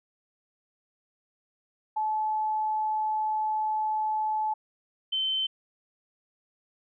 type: tone pair in turn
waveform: sine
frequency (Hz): 863 / 3082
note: A5 / G7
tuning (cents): -34 / -30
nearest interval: octave + minor seventh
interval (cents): 2204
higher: second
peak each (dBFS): -25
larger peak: neither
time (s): 1.96-4.54 / 5.12-5.47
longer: first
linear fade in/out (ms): 10
effects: none